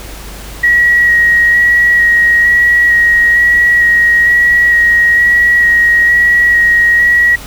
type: tone with vibrato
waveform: sine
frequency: 1904 Hz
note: A#6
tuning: 36 cents sharp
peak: -5 dBFS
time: 0.63-7.36 s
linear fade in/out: 10 ms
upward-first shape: square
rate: 1.1 Hz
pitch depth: 12 cents each way
effects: added 50 Hz sine -28 dBFS peak until 7.46 s + pink hiss -30 dBFS RMS until 7.46 s